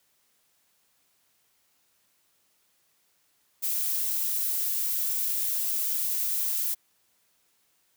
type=noise; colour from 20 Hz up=violet; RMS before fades=-28 dBFS; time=3.62-6.75 s; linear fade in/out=20 ms; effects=white hiss -69 dBFS RMS until 7.96 s + high-pass 60 Hz 12 dB/octave